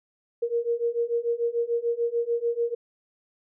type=beating tone pair; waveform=sine; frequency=466.2 / 473 Hz; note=A#4 / A#4; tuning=0 / +25 cents; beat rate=6.8 Hz; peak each=-27 / -26 dBFS; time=0.42-2.75 s; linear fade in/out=10 ms; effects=none